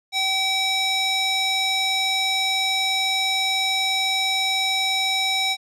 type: tone with band-pass filter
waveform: square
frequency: 767 Hz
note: G5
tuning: 38 cents flat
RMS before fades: -22 dBFS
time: 0.12-5.57 s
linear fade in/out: 50 ms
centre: 3900 Hz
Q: 1.7
effects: none

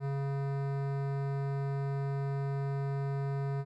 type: tone with hard clipping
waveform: sine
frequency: 138.59 Hz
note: C#3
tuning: in tune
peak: -33 dBFS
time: 0-3.65 s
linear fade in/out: 50 ms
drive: 17 dB
effects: none

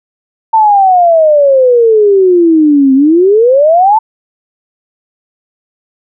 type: exponential two-way sweep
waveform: sine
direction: down then up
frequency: 903 to 261.6 to 903 Hz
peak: -3 dBFS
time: 0.53-3.99 s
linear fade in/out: 10 ms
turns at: 2.94 s
effects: none

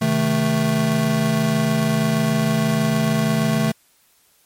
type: chord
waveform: square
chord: A diminished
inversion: first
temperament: just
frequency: 132 / 158.4 / 220 Hz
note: C3 / Eb3 / A3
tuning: +16 / +31 / 0 cents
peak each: -25 / -22 / -20 dBFS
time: 0.01-3.72 s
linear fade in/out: 10 ms
effects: white hiss -58 dBFS RMS until 4.45 s + MP3 64 kbps

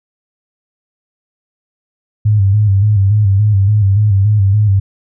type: tone with vibrato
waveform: sine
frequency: 101.8 Hz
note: G#2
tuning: 34 cents flat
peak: -7 dBFS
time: 2.25-4.8 s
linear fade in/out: 10 ms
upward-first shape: square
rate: 3.5 Hz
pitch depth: 70 cents each way
effects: none

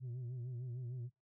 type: tone with vibrato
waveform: sine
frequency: 123.47 Hz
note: B2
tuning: in tune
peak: -38 dBFS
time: 0-1.1 s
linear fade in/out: 50 ms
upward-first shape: sine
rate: 6.6 Hz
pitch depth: 86 cents each way
effects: noise-tail reverb RT60 0.2 s tail -20 dB re dry + tanh soft clip ceiling -40 dBFS

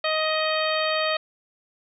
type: harmonic tone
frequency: 626 Hz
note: D#5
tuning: 10 cents sharp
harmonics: 1 / 2 / 3 / 4 / 5 / 6 / 7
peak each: -25 / -28 / -30 / -31 / -32 / -33 / -33 dBFS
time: 0.04-1.17 s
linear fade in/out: 5 ms
effects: none

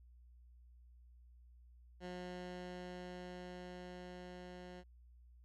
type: tone with level ramp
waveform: 15% pulse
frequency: 180 Hz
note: F#3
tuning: 47 cents flat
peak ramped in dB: -38 to -44 dBFS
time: 2-4.84 s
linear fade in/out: 50 ms
effects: added 60 Hz sine -59 dBFS peak until 5.44 s + low-pass 5000 Hz 12 dB/octave

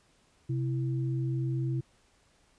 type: tone pair together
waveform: sine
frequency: 130.79 / 331.1 Hz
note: C3 / E4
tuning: 0 / +8 cents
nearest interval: octave + major third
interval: 1608 cents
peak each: -28 / -37 dBFS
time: 0.49-1.81 s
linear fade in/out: 10 ms
effects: pink hiss -66 dBFS RMS until 2.58 s + resampled to 22050 Hz

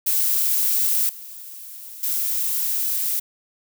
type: noise with level steps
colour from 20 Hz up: violet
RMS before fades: -20 / -38 / -23 dBFS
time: 0.06-3.2 s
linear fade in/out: 10 ms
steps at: 1.09 / 2.03 s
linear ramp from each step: 2 ms
effects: none

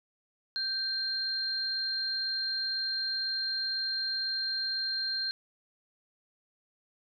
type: tone pair together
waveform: sine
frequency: 1568 / 4186 Hz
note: G6 / C8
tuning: 0 / 0 cents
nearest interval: octave + perfect fourth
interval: 1700 cents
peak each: -38 / -30 dBFS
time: 0.56-5.31 s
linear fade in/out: 0 ms
effects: none

